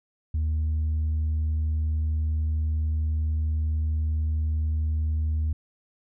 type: tone with tanh clipping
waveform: sine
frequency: 77.78 Hz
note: D#2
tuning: in tune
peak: -23 dBFS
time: 0.34-5.53 s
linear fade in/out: 5 ms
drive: 1 dB
effects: none